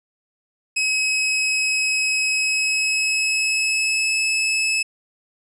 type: tone with pitch glide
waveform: sawtooth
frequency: 2555 to 2597 Hz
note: D#7 to E7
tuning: +45 to -26 cents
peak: -15 dBFS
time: 0.76-4.83 s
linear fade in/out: 10 ms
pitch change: +29 cents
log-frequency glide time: 2.32-4.19 s
effects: resampled to 24000 Hz